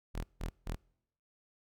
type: tone bursts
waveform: sawtooth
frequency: 41.2 Hz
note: E1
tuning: in tune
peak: -31 dBFS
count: 3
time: 0.14-0.76 s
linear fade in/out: 20 ms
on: 100 ms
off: 160 ms
effects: noise-tail reverb RT60 0.8 s tail -26 dB re dry